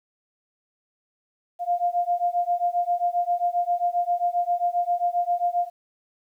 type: beating tone pair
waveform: sine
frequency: 698.5 / 706 Hz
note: F5 / F5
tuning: 0 / +19 cents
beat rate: 7.5 Hz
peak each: -24 dBFS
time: 1.59-5.7 s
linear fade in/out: 50 ms
effects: 10-bit